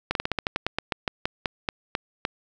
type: slowing click train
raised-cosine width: 0.3 ms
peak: -8 dBFS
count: 17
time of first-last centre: 0.11-2.251 s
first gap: 42 ms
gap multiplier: 1.14
effects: none